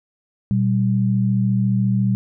sine tone pair together, 120 / 194.3 Hz, B2 / G3, -49 / -15 cents, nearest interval minor sixth, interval 834 cents, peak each -18 dBFS, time 0.51-2.15 s, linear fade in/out 0 ms, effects none

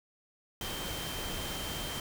sine tone in noise, 3136 Hz, G7, in tune, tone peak -42 dBFS, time 0.61-2 s, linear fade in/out 2 ms, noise pink, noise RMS -38 dBFS, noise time 0.61-2 s, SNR -7 dB, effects none

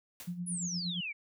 white noise with exponential decay, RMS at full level -43 dBFS, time 0.2-0.4 s, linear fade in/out 1 ms, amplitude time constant 43 ms
sine tone with tremolo, 176.1 Hz, F3, 15 cents sharp, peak -33 dBFS, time 0.27-1.01 s, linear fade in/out 10 ms, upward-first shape sine, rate 8.6 Hz, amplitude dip 65%
sine exponential sweep, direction down, 10650 to 2200 Hz, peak -35 dBFS, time 0.46-1.13 s, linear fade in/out 20 ms
effects none

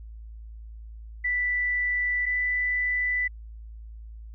sine tone pair in turn, 1975.5 / 1986.9 Hz, B6 / B6, 0 / +10 cents, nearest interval unison, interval 10 cents, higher second, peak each -23 dBFS, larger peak neither, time 1.24-2.26 / 2.26-3.28 s, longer neither, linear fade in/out 10 ms, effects added 55 Hz sine -39 dBFS peak until 4.34 s

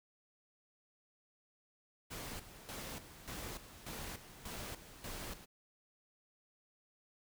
pink noise with tremolo, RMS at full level -45 dBFS, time 2.1-5.46 s, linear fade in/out 20 ms, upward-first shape square, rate 1.7 Hz, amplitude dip 70%, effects none

